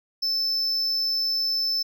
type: tone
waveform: triangle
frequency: 5274 Hz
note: E8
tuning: in tune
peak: -21 dBFS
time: 0.22-1.83 s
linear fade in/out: 10 ms
effects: none